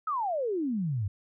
sine exponential sweep, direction down, 1320 to 92.5 Hz, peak -27 dBFS, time 0.07-1.08 s, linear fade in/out 5 ms, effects none

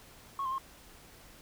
sine tone with pitch steps, 1098 / 1047 / 1072 Hz, C#6 / C6 / C6, -17 / +1 / +42 cents, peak -30 dBFS, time 0.39-0.582 s, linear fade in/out 2 ms, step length 64 ms, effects tanh soft clip ceiling -28 dBFS + pink hiss -55 dBFS RMS until 1.41 s

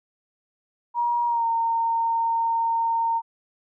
sine tone with pitch glide, 952 to 917.4 Hz, A#5 to A#5, +36 to -28 cents, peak -20 dBFS, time 0.94-3.22 s, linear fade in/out 50 ms, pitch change -64 cents, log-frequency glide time 1.27-1.46 s, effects none

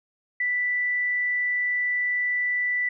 sine tone, 1975.5 Hz, B6, in tune, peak -22 dBFS, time 0.4-2.89 s, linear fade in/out 5 ms, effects none

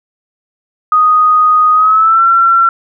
sine tone with pitch glide, 1244.5 to 1357.1 Hz, D#6 to E6, 0 to +50 cents, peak -5 dBFS, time 0.92-2.69 s, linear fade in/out 2 ms, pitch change +150 cents, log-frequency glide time 1.73-2.25 s, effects none

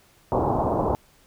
white low-pass noise, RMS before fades -23 dBFS, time 0.32-0.95 s, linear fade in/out 0 ms, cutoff 980 Hz, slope 48 dB/octave, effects pink hiss -58 dBFS RMS until 1.26 s

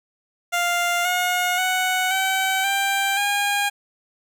15% pulse tone with pitch steps, 698.5 / 719.8 / 741.7 / 764.4 / 787.7 / 811.7 Hz, F5 / F#5 / F#5 / G5 / G5 / G#5, 0 / -48 / +4 / -44 / +8 / -40 cents, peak -13 dBFS, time 0.52-3.7 s, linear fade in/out 20 ms, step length 530 ms, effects none

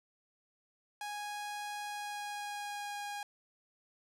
sawtooth tone with pitch glide, 828 to 819 Hz, G#5 to G#5, -5 to -24 cents, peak -35 dBFS, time 1.01-3.23 s, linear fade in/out 2 ms, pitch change -19 cents, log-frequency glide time 1.83-2.97 s, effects low-pass 12000 Hz 12 dB/octave

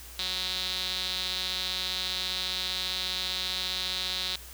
sawtooth tone with band-pass filter, 185 Hz, F#3, in tune, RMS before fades -32 dBFS, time 0.19-4.36 s, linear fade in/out 2 ms, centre 3900 Hz, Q 5.6, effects added 60 Hz sine -47 dBFS peak until 4.53 s + white hiss -47 dBFS RMS until 4.53 s

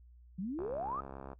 sine exponential sweep, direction up, 172 to 1318.5 Hz, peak -35 dBFS, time 0.38-1.01 s, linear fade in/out 10 ms
click train, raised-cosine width 1 ms, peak -31 dBFS, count 51, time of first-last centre 0.59-1.332 s, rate 67.4 Hz
effects noise-tail reverb RT60 0.1 s tail -19 dB re dry + added 60 Hz sine -55 dBFS peak until 1.39 s

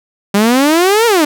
sawtooth exponential two-way sweep, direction up then down, 196 to 480 to 286.6 Hz, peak -4 dBFS, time 0.34-1.25 s, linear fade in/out 5 ms, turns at 1.06 s, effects none

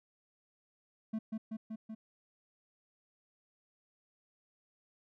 triangle tone with echo, 220 Hz, A3, in tune, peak -31 dBFS, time 1.13-1.19 s, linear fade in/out 10 ms, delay 190 ms, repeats 4, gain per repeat -2 dB, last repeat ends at 1.95 s, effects none

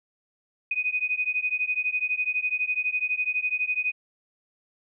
sine beating tone pair, 2488 / 2500 Hz, D#7 / D#7, -1 / +8 cents, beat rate 12 Hz, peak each -27 dBFS, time 0.71-3.92 s, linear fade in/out 5 ms, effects none

